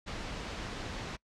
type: low-pass noise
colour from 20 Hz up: pink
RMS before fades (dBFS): -40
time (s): 0.06-1.17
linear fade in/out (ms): 20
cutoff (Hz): 5300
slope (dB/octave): 12
effects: noise-tail reverb RT60 0.1 s tail -24 dB re dry + low-pass 8000 Hz 12 dB/octave